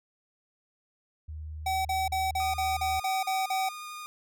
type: tone with pitch glide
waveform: sine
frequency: 77.2 to 76.76 Hz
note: D#2 to D#2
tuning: -13 to -23 cents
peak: -36 dBFS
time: 1.28-3 s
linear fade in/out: 10 ms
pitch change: -10 cents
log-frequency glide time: 2-2.54 s
type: tone bursts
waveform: square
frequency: 762 Hz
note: G5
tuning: 49 cents flat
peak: -27 dBFS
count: 9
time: 1.66-3.69 s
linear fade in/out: 5 ms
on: 190 ms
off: 40 ms
type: tone with vibrato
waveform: sawtooth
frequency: 1222 Hz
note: D#6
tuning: 32 cents flat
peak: -35 dBFS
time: 2.4-4.06 s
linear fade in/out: 0 ms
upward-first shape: triangle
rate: 12 Hz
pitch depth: 10 cents each way
effects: none